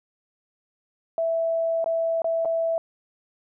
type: tone with dropouts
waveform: sine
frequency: 659.3 Hz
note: E5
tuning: in tune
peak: -21 dBFS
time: 1.18-2.78 s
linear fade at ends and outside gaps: 1 ms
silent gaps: 1.843-1.86 / 2.219-2.244 / 2.449-2.455 s
effects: none